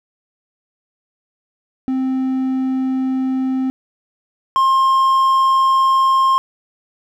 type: tone pair in turn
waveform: triangle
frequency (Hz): 261.5 / 1063.7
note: C4 / C6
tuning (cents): -1 / +28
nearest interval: 2 octaves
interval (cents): 2429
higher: second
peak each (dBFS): -14 / -9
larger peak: second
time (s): 1.88-3.7 / 4.56-6.38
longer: neither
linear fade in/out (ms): 0
effects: none